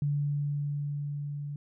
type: tone with level ramp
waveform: sine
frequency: 144.7 Hz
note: D3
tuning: 25 cents flat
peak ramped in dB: -25 to -34 dBFS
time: 0.02-1.56 s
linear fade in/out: 2 ms
effects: none